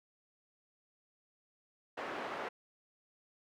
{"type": "band-pass noise", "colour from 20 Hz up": "pink", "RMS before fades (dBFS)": -41, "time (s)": [1.97, 2.49], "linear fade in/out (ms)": 10, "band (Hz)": [430, 1700], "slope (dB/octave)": 12, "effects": []}